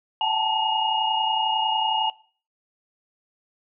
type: tone cluster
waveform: sine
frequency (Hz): 764 / 873 / 904 / 2862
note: G5 / A5 / A5 / F7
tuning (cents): -45 / -14 / +47 / +42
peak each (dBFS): -29 / -23 / -30 / -25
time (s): 0.21-2.1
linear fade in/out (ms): 2
effects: noise-tail reverb RT60 0.4 s tail -18 dB re dry